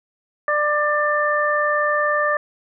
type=harmonic tone; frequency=594 Hz; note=D5; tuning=20 cents sharp; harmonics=1 / 2 / 3; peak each=-21 / -21 / -21 dBFS; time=0.48-2.37 s; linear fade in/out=2 ms; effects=none